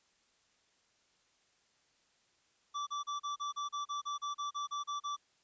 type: tone bursts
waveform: square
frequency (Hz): 1162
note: D6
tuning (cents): -19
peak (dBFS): -36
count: 15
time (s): 2.74-5.166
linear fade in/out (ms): 20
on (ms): 130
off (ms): 34
effects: white hiss -72 dBFS RMS until 5.43 s + resampled to 16000 Hz